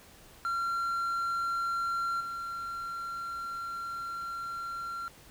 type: tone with level steps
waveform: triangle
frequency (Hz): 1372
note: F6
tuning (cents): -31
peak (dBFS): -27 / -33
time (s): 0.45-5.08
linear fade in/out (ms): 0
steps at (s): 2.2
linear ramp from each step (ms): 10
effects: pink hiss -55 dBFS RMS until 5.3 s